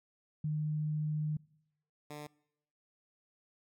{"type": "tone pair in turn", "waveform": ["sine", "10% pulse"], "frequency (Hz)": [152.4, 148.66], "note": ["D#3", "D3"], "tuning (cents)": [-36, 21], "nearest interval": "unison", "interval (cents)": 43, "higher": "first", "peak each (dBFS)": [-31, -35], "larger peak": "first", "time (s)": [[0.44, 1.37], [2.1, 2.27]], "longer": "first", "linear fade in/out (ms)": 5, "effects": ["noise-tail reverb RT60 0.8 s tail -24 dB re dry"]}